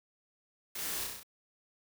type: noise with echo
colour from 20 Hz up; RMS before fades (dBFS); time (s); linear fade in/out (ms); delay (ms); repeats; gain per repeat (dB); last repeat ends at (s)
white; -40; 0.75-1.04; 5; 32; 6; -2; 1.232
effects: none